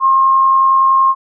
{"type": "tone with amplitude modulation", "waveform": "sine", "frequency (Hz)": 1069, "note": "C6", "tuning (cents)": 37, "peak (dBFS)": -6, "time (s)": [0, 1.15], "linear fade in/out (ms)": 50, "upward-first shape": "sine", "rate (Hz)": 90.7, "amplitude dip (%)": 30, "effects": []}